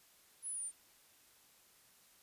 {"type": "exponential sweep", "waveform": "sine", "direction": "down", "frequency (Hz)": [10548, 8860], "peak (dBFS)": -39, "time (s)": [0.42, 0.72], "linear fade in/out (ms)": 50, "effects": ["white hiss -66 dBFS RMS until 2.22 s", "resampled to 32000 Hz"]}